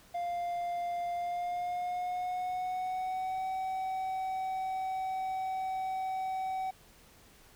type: tone with pitch glide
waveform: triangle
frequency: 698.5 to 757.3 Hz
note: F5 to F#5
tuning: 0 to +40 cents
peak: -30 dBFS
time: 0.14-6.71 s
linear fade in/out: 10 ms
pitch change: +140 cents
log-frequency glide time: 1.14-3.48 s
effects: pink hiss -59 dBFS RMS until 7.55 s